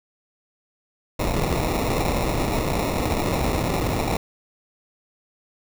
pink noise with sample-and-hold, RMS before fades -23 dBFS, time 1.19-4.17 s, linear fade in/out 5 ms, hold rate 1575 Hz, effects none

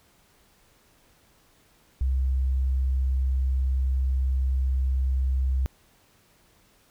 sine tone, 65.41 Hz, C2, in tune, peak -21 dBFS, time 2.01-5.66 s, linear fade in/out 0 ms, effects pink hiss -61 dBFS RMS until 6.9 s

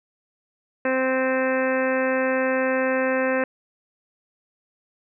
harmonic tone, 260.6 Hz, C4, 7 cents flat, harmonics 1 / 2 / 3 / 4 / 5 / 6 / 7 / 8 / 9 / 10, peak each -26 / -22 / -34 / -32 / -36 / -30 / -30 / -37 / -40 / -35 dBFS, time 0.85-3.44 s, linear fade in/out 2 ms, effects none

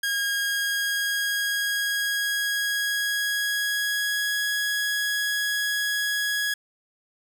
sawtooth tone with pitch glide, 1632 to 1668.2 Hz, G#6 to G#6, -31 to +7 cents, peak -20 dBFS, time 0.03-6.54 s, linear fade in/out 5 ms, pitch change +38 cents, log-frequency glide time 0.29-4.41 s, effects none

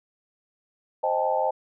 sine chord, A half-diminished seventh, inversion first, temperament equal with one note detuned, 523.3 / 622.3 / 795.4 / 880 Hz, C5 / Eb5 / G5 / A5, 0 / 0 / +25 / 0 cents, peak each -27 dBFS, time 1.03-1.51 s, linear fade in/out 10 ms, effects none

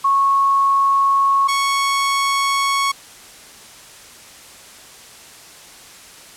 sine / sawtooth tone pair in turn, 1100 / 1107 Hz, C#6 / C#6, -14 / -3 cents, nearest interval unison, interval 11 cents, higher second, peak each -12 dBFS, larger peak neither, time 0.04-1.48 / 1.48-2.92 s, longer neither, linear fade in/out 10 ms, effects white hiss -41 dBFS RMS until 6.36 s + low-pass 10000 Hz 12 dB/octave

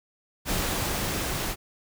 pink noise with level ramp, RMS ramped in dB -27 to -30 dBFS, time 0.45-1.56 s, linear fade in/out 50 ms, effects none

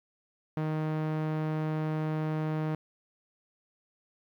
sawtooth tone with low-pass filter, 155.56 Hz, D#3, in tune, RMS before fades -31 dBFS, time 0.57-2.75 s, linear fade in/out 2 ms, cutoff 1800 Hz, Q 0.53, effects 11-bit

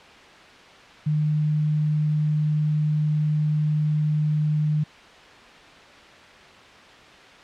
sine tone, 151.8 Hz, D#3, 42 cents flat, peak -19 dBFS, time 1.06-4.84 s, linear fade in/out 10 ms, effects white hiss -46 dBFS RMS until 7.43 s + low-pass 3000 Hz 12 dB/octave

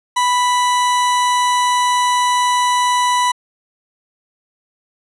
40% pulse tone, 987.8 Hz, B5, in tune, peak -12 dBFS, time 0.16-3.32 s, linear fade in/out 10 ms, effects resampled to 24000 Hz

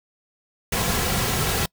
pink noise with comb filter, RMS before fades -23 dBFS, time 0.72-1.66 s, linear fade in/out 5 ms, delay 3.3 ms, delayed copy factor -0.5, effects noise-tail reverb RT60 0.1 s tail -26 dB re dry

